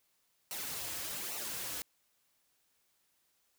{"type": "noise with flanger", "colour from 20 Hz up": "white", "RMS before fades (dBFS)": -40, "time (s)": [0.51, 1.82], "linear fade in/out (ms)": 0, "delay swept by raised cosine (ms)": [0.59, 5.09], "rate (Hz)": 1.2, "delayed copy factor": -0.6, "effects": ["white hiss -75 dBFS RMS until 3.58 s"]}